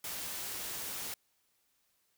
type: noise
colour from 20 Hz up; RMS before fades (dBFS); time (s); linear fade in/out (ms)
white; -40; 0.04-1.14; 2
effects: white hiss -75 dBFS RMS until 2.17 s